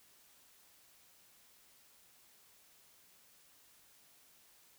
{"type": "silence", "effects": ["white hiss -65 dBFS RMS until 4.78 s"]}